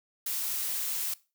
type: noise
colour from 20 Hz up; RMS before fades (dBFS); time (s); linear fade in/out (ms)
blue; -32; 0.26-1.14; 5
effects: noise-tail reverb RT60 0.3 s tail -20 dB re dry